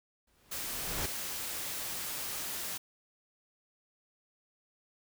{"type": "noise with exponential growth", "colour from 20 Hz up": "pink", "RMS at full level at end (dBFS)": -33, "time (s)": [0.27, 1.06], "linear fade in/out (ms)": 5, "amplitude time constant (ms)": 170}
{"type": "noise", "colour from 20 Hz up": "white", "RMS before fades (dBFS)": -38, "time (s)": [0.51, 2.78], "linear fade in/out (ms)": 10}
{"effects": []}